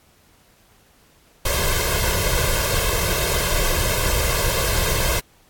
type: noise with comb filter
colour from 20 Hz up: pink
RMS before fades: -20 dBFS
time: 1.45-5.2 s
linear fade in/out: 5 ms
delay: 1.9 ms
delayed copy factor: +0.9
effects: pink hiss -56 dBFS RMS until 5.49 s + AAC 64 kbps